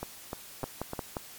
two click trains, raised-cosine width 1 ms, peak -20 / -18 dBFS, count 4 / 4, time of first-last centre 0.03-0.934 / 0.64-1.168 s, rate 3.32 / 5.68 Hz, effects white hiss -48 dBFS RMS until 1.38 s + MP3 96 kbps

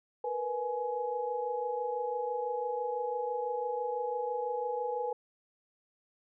sine tone cluster, 467.6 / 493.6 / 840 Hz, A#4 / B4 / G#5, +5 / -1 / +19 cents, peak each -39 / -34 / -35 dBFS, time 0.24-5.13 s, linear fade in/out 5 ms, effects none

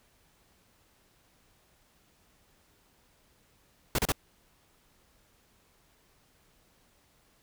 pink noise bursts, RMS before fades -27 dBFS, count 3, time 3.95-4.121 s, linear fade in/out 2 ms, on 35 ms, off 33 ms, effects pink hiss -66 dBFS RMS until 7.42 s

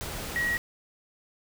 sine tone in noise, 1905 Hz, A#6, 37 cents sharp, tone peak -25 dBFS, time 0.36-0.57 s, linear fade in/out 0 ms, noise pink, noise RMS -36 dBFS, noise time 0.01-0.58 s, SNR +8 dB, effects none

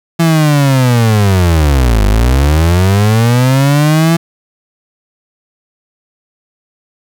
35% pulse linear two-way sweep, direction down then up, 168.6 to 49 to 168.6 Hz, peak -5 dBFS, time 0.19-4.17 s, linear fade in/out 10 ms, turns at 2.05 s, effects 7-bit

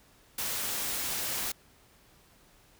white noise, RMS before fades -33 dBFS, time 0.38-1.52 s, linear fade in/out 5 ms, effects pink hiss -61 dBFS RMS until 2.79 s

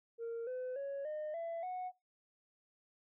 sine tone with pitch steps, 462.5 / 507.3 / 556.4 / 610.3 / 669.4 / 734.2 Hz, A#4 / B4 / C#5 / D#5 / E5 / F#5, -14 / +46 / +6 / -34 / +26 / -14 cents, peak -36 dBFS, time 0.18-1.92 s, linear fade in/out 50 ms, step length 290 ms, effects noise-tail reverb RT60 0.2 s tail -22 dB re dry + tanh soft clip ceiling -37 dBFS

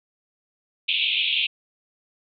pink band-pass noise, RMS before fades -23 dBFS, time 0.88-1.47 s, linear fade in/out 10 ms, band 2400 to 3700 Hz, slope 96 dB/octave, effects none

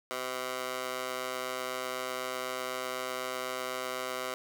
15% pulse tone with high-pass filter, 128 Hz, C3, 38 cents flat, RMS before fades -36 dBFS, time 0.11-4.34 s, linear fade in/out 0 ms, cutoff 700 Hz, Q 1.2, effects none

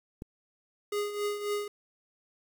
click, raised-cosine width 3 ms, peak -26 dBFS, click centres 0.221 s
square tone with tremolo, 412.6 Hz, G#4, 11 cents flat, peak -28 dBFS, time 0.92-1.68 s, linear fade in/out 5 ms, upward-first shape triangle, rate 3.7 Hz, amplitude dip 70%
effects 9-bit

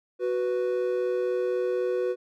triangle tone pair together, 370 / 493.9 Hz, F#4 / B4, 0 / 0 cents, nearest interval perfect fourth, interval 500 cents, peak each -25 dBFS, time 0.19-2.16 s, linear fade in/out 50 ms, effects none

